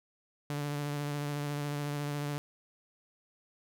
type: tone with vibrato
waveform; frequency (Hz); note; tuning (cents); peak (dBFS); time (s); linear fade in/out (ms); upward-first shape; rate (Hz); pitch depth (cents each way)
sawtooth; 145.5; D3; -16; -29; 0.5-2.38; 0; triangle; 14; 24
effects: none